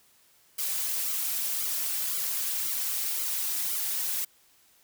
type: noise with flanger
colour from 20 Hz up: blue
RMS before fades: -30 dBFS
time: 0.58-4.25 s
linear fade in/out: 10 ms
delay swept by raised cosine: 1.1 to 5.1 ms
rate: 1.9 Hz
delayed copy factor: -0.9
effects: white hiss -62 dBFS RMS until 4.83 s